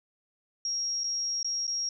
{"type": "tone with dropouts", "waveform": "sine", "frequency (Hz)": 5600, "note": "F8", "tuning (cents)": 4, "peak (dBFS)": -28, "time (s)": [0.65, 1.89], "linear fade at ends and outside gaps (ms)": 2, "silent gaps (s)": [[1.036, 1.041], [1.43, 1.445], [1.669, 1.677]], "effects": []}